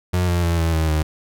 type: tone with pitch steps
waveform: 35% pulse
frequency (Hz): 89.8 / 87.19 / 84.66 / 82.2 / 79.82 / 77.5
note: F2 / F2 / E2 / E2 / D#2 / D#2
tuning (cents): +49 / -2 / +47 / -4 / +45 / -6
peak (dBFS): -15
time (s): 0.13-1.03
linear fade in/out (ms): 10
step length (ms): 150
effects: none